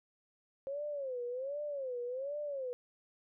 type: tone with vibrato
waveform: sine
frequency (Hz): 535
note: C5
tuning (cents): +38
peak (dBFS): -36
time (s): 0.67-2.73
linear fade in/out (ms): 0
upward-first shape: sine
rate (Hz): 1.3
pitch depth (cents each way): 180
effects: none